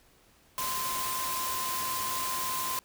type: tone in noise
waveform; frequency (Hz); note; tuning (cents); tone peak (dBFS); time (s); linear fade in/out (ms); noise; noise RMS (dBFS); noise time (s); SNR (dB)
sine; 1037; C6; -16; -33; 0.58-2.79; 0; white; -34; 0.58-2.79; -2
effects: pink hiss -62 dBFS RMS until 2.84 s